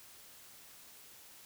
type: silence
effects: white hiss -56 dBFS RMS until 1.45 s